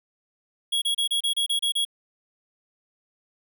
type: tone bursts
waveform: square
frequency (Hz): 3322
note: G#7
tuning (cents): 0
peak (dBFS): -22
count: 9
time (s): 0.72-1.851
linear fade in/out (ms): 10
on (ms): 99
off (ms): 30
effects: none